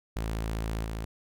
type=tone with level steps; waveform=sawtooth; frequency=55 Hz; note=A1; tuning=in tune; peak=-26 / -29 dBFS; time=0.16-1.05 s; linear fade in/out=5 ms; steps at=0.84 s; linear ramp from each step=10 ms; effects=none